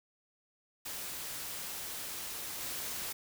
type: noise with level steps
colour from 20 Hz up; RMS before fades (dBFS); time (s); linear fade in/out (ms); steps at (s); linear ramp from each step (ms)
white; -41 / -39; 0.85-3.13; 10; 2.6; 20
effects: none